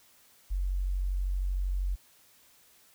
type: tone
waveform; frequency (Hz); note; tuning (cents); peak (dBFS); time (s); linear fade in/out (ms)
sine; 46.4; F#1; +6; -27; 0.5-1.96; 20
effects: white hiss -61 dBFS RMS until 2.94 s